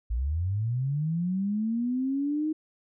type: linear sweep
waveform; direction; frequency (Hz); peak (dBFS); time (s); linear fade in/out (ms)
sine; up; 52.9 to 315.2; -25; 0.1-2.53; 10
effects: none